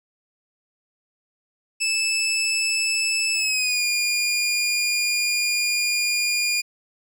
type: tone with pitch glide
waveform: 20% pulse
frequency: 2626 to 2422 Hz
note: E7 to D#7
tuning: -7 to -47 cents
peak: -15 dBFS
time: 1.8-6.62 s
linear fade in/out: 20 ms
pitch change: -140 cents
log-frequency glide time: 3.34-3.84 s
effects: none